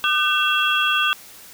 sine tone cluster, 1206 / 1519 / 2709 / 3310 Hz, D6 / F#6 / E7 / G#7, +46 / +45 / +47 / -6 cents, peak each -22 dBFS, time 0.04-1.13 s, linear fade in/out 0 ms, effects white hiss -43 dBFS RMS until 1.53 s

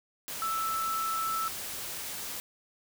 sine tone in noise, 1318.5 Hz, E6, in tune, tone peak -29 dBFS, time 0.42-1.48 s, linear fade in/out 0 ms, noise white, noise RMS -38 dBFS, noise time 0.28-2.4 s, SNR +6 dB, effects none

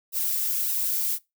violet noise with flanger, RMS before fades -26 dBFS, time 0.12-1.19 s, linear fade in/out 50 ms, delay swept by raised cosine 0.89 to 3.69 ms, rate 1.7 Hz, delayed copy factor -0.5, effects noise-tail reverb RT60 0.2 s tail -21 dB re dry

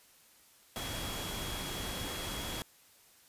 sine tone in noise, 3322 Hz, G#7, in tune, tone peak -44 dBFS, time 0.76-2.62 s, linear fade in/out 0 ms, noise pink, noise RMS -39 dBFS, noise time 0.76-2.62 s, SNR -8 dB, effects white hiss -62 dBFS RMS until 3.28 s + resampled to 32000 Hz

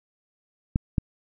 clicks, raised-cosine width 5 ms, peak -9 dBFS, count 2, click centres 0.759 / 0.982 s, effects none

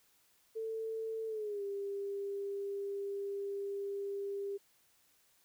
sine tone with pitch glide, 445.4 to 399.1 Hz, A4 to G4, +21 to +31 cents, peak -36 dBFS, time 0.55-4.58 s, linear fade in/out 20 ms, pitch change -190 cents, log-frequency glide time 1.27-1.63 s, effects white hiss -70 dBFS RMS until 5.44 s

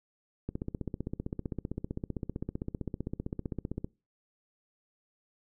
click train, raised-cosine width 3 ms, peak -21 dBFS, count 53, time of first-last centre 0.49-3.845 s, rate 15.5 Hz, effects noise-tail reverb RT60 0.3 s tail -24 dB re dry

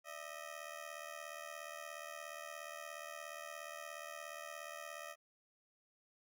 15% pulse ring-modulated tone, 628 Hz, D#5, 16 cents sharp, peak -37 dBFS, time 0.04-5.16 s, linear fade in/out 50 ms, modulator 38.5 Hz, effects none

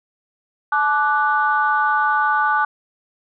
sine chord, D major, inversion second, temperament equal with one note detuned, 860.9 / 1174.7 / 1480 Hz, A5 / D6 / F#6, -38 / 0 / 0 cents, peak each -19 dBFS, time 0.72-2.65 s, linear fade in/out 5 ms, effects tanh soft clip ceiling -5 dBFS

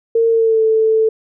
sine tone with pitch glide, 457.1 to 441.5 Hz, A#4 to A4, -34 to +6 cents, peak -10 dBFS, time 0.15-1.09 s, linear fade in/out 5 ms, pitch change -60 cents, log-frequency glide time 0.29-0.63 s, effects none

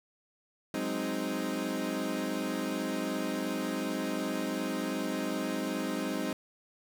30% pulse chord, Ab dominant seventh, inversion third, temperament equal, 185 / 207.7 / 261.6 / 311.1 Hz, Gb3 / Ab3 / C4 / Eb4, 0 / 0 / 0 / 0 cents, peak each -37 / -35 / -33 / -33 dBFS, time 0.74-6.33 s, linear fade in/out 2 ms, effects none

